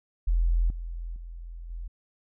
sine tone with level steps, 42.25 Hz, E1, 43 cents sharp, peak -20 / -32 / -37 / -33 dBFS, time 0.27-1.88 s, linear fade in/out 10 ms, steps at 0.7 / 1.16 / 1.7 s, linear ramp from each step 2 ms, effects none

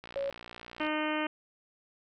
click train, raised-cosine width 0.3 ms, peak -28 dBFS, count 50, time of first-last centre 0.04-0.866 s, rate 59.3 Hz
sine tone, 554.4 Hz, C#5, in tune, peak -30 dBFS, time 0.16-0.3 s, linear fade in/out 0 ms
harmonic tone, 306.2 Hz, D#4, 28 cents flat, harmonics 1 / 2 / 3 / 4 / 5 / 6 / 7 / 8 / 9 / 10, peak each -33 / -36 / -38 / -39 / -40 / -41 / -41 / -42 / -43 / -43 dBFS, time 0.8-1.27 s, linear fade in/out 5 ms
effects none

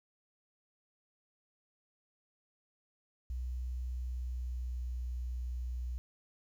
sine tone with pitch glide, 62.2 to 61.38 Hz, B1 to B1, +13 to -10 cents, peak -35 dBFS, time 3.3-5.98 s, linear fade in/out 0 ms, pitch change -23 cents, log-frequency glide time 3.9-4.93 s, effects 11-bit

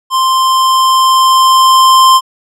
square tone with level ramp, 1046.5 Hz, C6, in tune, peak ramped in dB -9 to -3 dBFS, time 0.1-2.21 s, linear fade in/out 50 ms, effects low-pass 11000 Hz 12 dB/octave

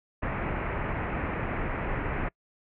pink low-pass noise, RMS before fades -31 dBFS, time 0.22-2.29 s, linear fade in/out 10 ms, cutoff 2400 Hz, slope 48 dB/octave, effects noise-tail reverb RT60 0.1 s tail -26 dB re dry

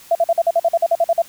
sine tone bursts, 673 Hz, E5, 36 cents sharp, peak -11 dBFS, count 13, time 0.11-1.22 s, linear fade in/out 5 ms, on 42 ms, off 47 ms, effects white hiss -44 dBFS RMS until 1.28 s

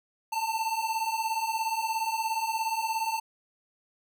square beating tone pair, 881 / 898 Hz, A5 / A5, +2 / +35 cents, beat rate 17 Hz, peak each -33 / -30 dBFS, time 0.32-3.2 s, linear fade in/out 10 ms, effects none

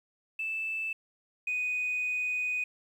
sine tone pair in turn, 2637 / 2489 Hz, E7 / D#7, 0 / 0 cents, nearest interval minor second, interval 100 cents, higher first, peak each -30 / -27 dBFS, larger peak second, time 0.39-0.93 / 1.47-2.64 s, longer second, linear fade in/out 5 ms, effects tanh soft clip ceiling -25 dBFS + 10-bit

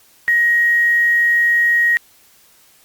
sine tone with quantisation, 1886 Hz, A#6, 20 cents sharp, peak -11 dBFS, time 0.28-1.97 s, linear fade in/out 0 ms, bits 6, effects white hiss -51 dBFS RMS until 2.84 s + Opus 48 kbps

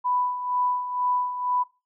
sine tone with tremolo, 992 Hz, B5, 7 cents sharp, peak -20 dBFS, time 0.04-1.64 s, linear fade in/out 20 ms, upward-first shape sine, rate 2.1 Hz, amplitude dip 65%, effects noise-tail reverb RT60 0.3 s tail -21 dB re dry

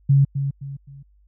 sine tone with echo, 138.59 Hz, C#3, in tune, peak -11 dBFS, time 0.09-0.25 s, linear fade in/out 10 ms, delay 260 ms, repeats 3, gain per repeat -9 dB, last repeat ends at 1.03 s, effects added 50 Hz sine -53 dBFS peak until 1.27 s

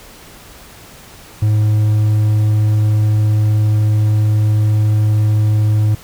triangle tone, 106.7 Hz, G#2, 47 cents sharp, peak -8 dBFS, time 1.42-5.95 s, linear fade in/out 5 ms, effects pink hiss -39 dBFS RMS until 6.03 s

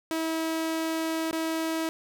sawtooth tone with dropouts, 323.1 Hz, E4, 35 cents flat, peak -23 dBFS, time 0.11-1.89 s, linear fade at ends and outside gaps 0 ms, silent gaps 1.311-1.329 s, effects none

